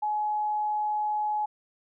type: tone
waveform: sine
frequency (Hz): 845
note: G#5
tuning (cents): +30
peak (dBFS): -25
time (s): 0.02-1.46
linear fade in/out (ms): 10
effects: none